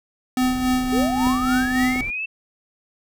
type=tone with tremolo; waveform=square; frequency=254.4 Hz; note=C4; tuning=48 cents flat; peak=-17 dBFS; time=0.37-2.01 s; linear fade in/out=2 ms; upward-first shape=sine; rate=3.6 Hz; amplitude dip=50%
type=noise; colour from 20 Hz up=brown; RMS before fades=-34 dBFS; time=0.41-2.11 s; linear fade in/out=10 ms
type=linear sweep; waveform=sine; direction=up; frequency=392 to 2683 Hz; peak=-24 dBFS; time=0.92-2.26 s; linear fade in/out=10 ms
type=clicks; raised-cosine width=2 ms; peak=-18 dBFS; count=2; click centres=1.271 / 1.96 s
effects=none